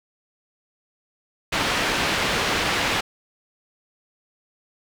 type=low-pass noise; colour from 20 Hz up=white; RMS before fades=-23 dBFS; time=1.52-3.01 s; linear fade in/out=10 ms; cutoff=2900 Hz; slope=12 dB/octave; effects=none